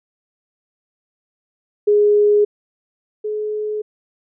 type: tone pair in turn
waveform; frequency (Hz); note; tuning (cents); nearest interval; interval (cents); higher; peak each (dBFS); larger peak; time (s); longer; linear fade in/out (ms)
sine; 415.3 / 424.8; G#4 / G#4; 0 / +39; unison; 39; second; -10 / -20; first; 1.87-2.45 / 3.24-3.82; neither; 10
effects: none